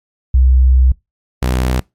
sine / sawtooth tone pair in turn, 64 / 62.97 Hz, C2 / B1, -38 / +34 cents, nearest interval unison, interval 28 cents, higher first, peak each -6 / -9 dBFS, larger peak first, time 0.34-0.92 / 1.42-1.8 s, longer first, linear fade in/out 5 ms, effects noise-tail reverb RT60 0.2 s tail -23 dB re dry + MP3 64 kbps

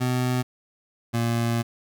25% pulse tone pair in turn, 125.8 / 116.83 Hz, B2 / A#2, +32 / +4 cents, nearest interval minor second, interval 128 cents, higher first, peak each -18 dBFS, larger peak neither, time 0-0.43 / 1.13-1.63 s, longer second, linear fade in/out 20 ms, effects none

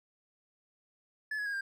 triangle tone with pitch steps, 1723 / 1678.8 / 1635.7 / 1593.7 Hz, A6 / G#6 / G#6 / G6, -37 / +18 / -27 / +28 cents, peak -31 dBFS, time 1.31-1.61 s, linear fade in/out 5 ms, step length 75 ms, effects none

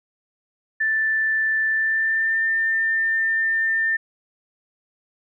sine tone with pitch glide, 1764 to 1797.9 Hz, A6 to A6, +4 to +37 cents, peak -18 dBFS, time 0.8-3.97 s, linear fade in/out 10 ms, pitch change +33 cents, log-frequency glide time 1.69-2.42 s, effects none

